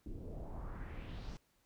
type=noise with low-pass filter sweep; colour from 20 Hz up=brown; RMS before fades=-45 dBFS; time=0.06-1.37 s; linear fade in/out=0 ms; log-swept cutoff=300 to 6000 Hz; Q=2.4; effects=pink hiss -75 dBFS RMS until 1.65 s